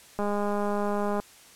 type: click train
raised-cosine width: 1 ms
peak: -16 dBFS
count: 208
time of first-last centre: 0.19-1.2 s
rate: 205 Hz
effects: white hiss -52 dBFS RMS until 1.55 s + low-pass 11000 Hz 12 dB/octave